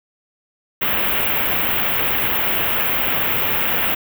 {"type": "band-stop noise", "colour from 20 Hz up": "white", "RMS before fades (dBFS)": -19, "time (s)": [0.81, 3.95], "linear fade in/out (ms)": 10, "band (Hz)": [3200, 14000], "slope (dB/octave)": 48, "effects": []}